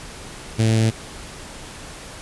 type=tone with notch filter; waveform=sawtooth; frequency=111.5 Hz; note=A2; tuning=23 cents sharp; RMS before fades=-17 dBFS; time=0.58-0.91 s; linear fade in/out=20 ms; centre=1100 Hz; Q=0.67; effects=pink hiss -37 dBFS RMS until 2.21 s + resampled to 24000 Hz